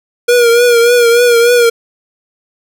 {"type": "tone with vibrato", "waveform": "square", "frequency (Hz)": 476.1, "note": "A#4", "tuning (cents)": 37, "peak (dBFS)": -6, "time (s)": [0.28, 1.7], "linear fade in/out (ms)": 10, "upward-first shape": "triangle", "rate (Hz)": 3.4, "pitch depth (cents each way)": 56, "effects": []}